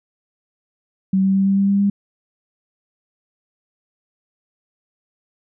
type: tone with pitch steps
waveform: sine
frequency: 191.1 / 192.65 / 194.22 / 195.79 / 197.38 / 198.99 / 200.6 Hz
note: G3 / G3 / G3 / G3 / G3 / G3 / G3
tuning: -44 / -30 / -16 / -2 / +12 / +26 / +40 cents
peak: -13 dBFS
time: 1.13-1.9 s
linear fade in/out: 5 ms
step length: 110 ms
effects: none

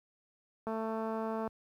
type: click train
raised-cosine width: 1 ms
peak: -24 dBFS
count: 180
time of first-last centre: 0.67-1.476 s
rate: 222 Hz
effects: high-pass 60 Hz 12 dB/octave + 11-bit

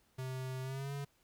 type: tone with pitch glide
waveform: square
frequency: 130 to 140.95 Hz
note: C3 to C#3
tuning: -11 to +29 cents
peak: -39 dBFS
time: 0.18-1.05 s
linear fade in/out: 10 ms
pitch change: +140 cents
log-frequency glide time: 0.62-0.93 s
effects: pink hiss -72 dBFS RMS until 1.23 s

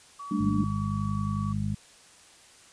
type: tone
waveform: sine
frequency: 1137 Hz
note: C#6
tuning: 44 cents sharp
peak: -37 dBFS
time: 0.19-1.53 s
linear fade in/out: 10 ms
type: chord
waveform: sine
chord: G suspended second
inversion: none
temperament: equal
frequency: 196 / 220 / 293.7 Hz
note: G3 / A3 / D4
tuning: 0 / 0 / 0 cents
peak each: -29 dBFS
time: 0.31-0.64 s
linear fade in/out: 5 ms
type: harmonic tone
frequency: 51 Hz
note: G#1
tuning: 31 cents flat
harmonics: 1 / 2 / 3 / 4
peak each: -39 / -30 / -33 / -31 dBFS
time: 0.39-1.75 s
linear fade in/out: 10 ms
effects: white hiss -54 dBFS RMS until 2.72 s + resampled to 22050 Hz

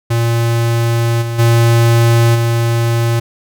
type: tone with level steps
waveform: square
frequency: 116.54 Hz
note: A#2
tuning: in tune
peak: -12 / -18 / -8 / -12 dBFS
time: 0.1-3.2 s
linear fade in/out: 10 ms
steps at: 1.21 / 1.38 / 2.34 s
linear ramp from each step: 20 ms
effects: none

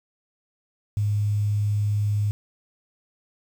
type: tone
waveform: sine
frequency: 103.83 Hz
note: G#2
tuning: in tune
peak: -20 dBFS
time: 0.97-2.31 s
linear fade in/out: 0 ms
effects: 8-bit

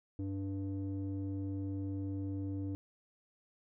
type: tone with low-pass filter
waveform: square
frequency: 97.5 Hz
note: G2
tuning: 9 cents flat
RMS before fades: -38 dBFS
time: 0.19-2.75 s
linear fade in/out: 0 ms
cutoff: 350 Hz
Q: 5
effects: none

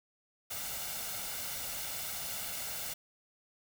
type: noise with comb filter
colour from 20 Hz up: white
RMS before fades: -39 dBFS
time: 0.5-2.94 s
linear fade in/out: 10 ms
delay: 1.4 ms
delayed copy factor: +0.55
effects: none

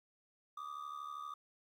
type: ring-modulated tone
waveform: triangle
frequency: 1200 Hz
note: D6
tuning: 37 cents sharp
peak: -38 dBFS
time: 0.57-1.34 s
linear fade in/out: 5 ms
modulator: 36.3 Hz
effects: 12-bit

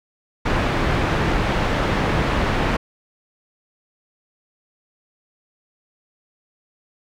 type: low-pass noise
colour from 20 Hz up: pink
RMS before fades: -20 dBFS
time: 0.45-2.77 s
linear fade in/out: 10 ms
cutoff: 2300 Hz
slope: 12 dB/octave
effects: none

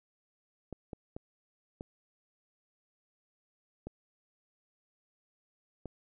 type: clicks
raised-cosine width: 2 ms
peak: -27 dBFS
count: 6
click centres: 0.727 / 0.932 / 1.165 / 1.809 / 3.87 / 5.857 s
effects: none

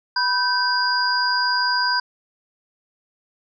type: tone cluster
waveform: sine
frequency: 985 / 1541 / 4852 Hz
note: B5 / G6 / D#8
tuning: -5 / -30 / -44 cents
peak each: -22 dBFS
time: 0.16-2 s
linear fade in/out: 5 ms
effects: none

